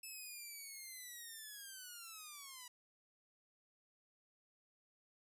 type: linear sweep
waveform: 5% pulse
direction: down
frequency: 2624 to 966 Hz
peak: -39 dBFS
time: 0.03-2.68 s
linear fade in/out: 5 ms
effects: resampled to 32000 Hz + 13-bit